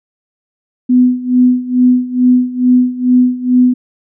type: tone with tremolo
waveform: sine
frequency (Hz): 250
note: B3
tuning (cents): +21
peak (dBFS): -4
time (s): 0.89-3.74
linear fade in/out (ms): 10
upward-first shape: sine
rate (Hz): 2.3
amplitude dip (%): 85
effects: none